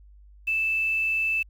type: tone with quantisation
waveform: sine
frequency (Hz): 2637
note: E7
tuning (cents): 0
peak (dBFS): -22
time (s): 0.47-1.43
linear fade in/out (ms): 10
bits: 8
effects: added 50 Hz sine -48 dBFS peak until 1.49 s